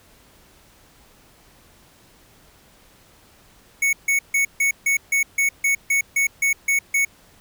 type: tone bursts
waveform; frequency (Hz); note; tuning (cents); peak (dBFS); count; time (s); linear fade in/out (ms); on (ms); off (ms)
square; 2217; C#7; 0; -17; 13; 3.82-7.05; 5; 110; 150
effects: pink hiss -53 dBFS RMS until 7.4 s